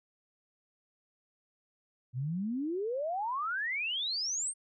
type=exponential sweep; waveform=sine; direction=up; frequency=118.1 to 8990 Hz; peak=-31 dBFS; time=2.13-4.54 s; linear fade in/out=50 ms; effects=none